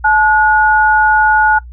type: tone pair together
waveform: sine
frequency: 862 / 1449.7 Hz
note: A5 / F#6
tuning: -36 / -36 cents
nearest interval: major sixth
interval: 900 cents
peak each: -10 dBFS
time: 0.04-1.59 s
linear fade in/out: 10 ms
effects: noise-tail reverb RT60 0.1 s tail -21 dB re dry + added 60 Hz sine -29 dBFS peak until 1.72 s